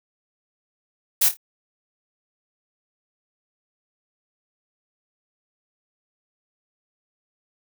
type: noise with echo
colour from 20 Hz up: blue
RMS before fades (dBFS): -17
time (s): 1.21-1.29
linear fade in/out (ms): 10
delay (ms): 27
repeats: 3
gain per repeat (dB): -10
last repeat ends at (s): 1.371
effects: none